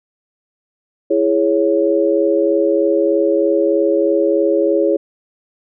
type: chord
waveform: sine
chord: C# minor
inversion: first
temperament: just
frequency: 332.6 / 415.8 / 554.4 Hz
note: E4 / G#4 / C#5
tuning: +16 / +2 / 0 cents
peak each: -16 dBFS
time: 1.1-4.97 s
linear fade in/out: 10 ms
effects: none